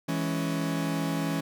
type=chord; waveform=40% pulse; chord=C# minor; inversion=first; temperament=equal; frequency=164.81 / 207.7 / 277.2 Hz; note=E3 / G#3 / C#4; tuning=0 / 0 / 0 cents; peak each=-29 / -35 / -30 dBFS; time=0.08-1.41 s; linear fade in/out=10 ms; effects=none